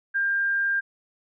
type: tone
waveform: sine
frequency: 1598 Hz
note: G6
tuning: 33 cents sharp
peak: -21 dBFS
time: 0.14-0.81 s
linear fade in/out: 20 ms
effects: none